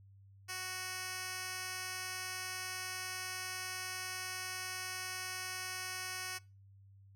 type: tone with band-pass filter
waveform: 10% pulse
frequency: 370 Hz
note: F#4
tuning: in tune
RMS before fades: -42 dBFS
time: 0.48-6.39 s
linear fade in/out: 20 ms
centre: 6600 Hz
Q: 0.52
effects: noise-tail reverb RT60 0.3 s tail -23 dB re dry + added 98 Hz sine -57 dBFS peak until 7.15 s